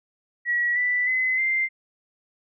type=tone with pitch steps; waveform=sine; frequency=1923 / 1977.1 / 2033 / 2090 Hz; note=B6 / B6 / B6 / C7; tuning=-47 / +1 / +50 / -2 cents; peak=-20 dBFS; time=0.45-1.69 s; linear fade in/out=50 ms; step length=310 ms; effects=none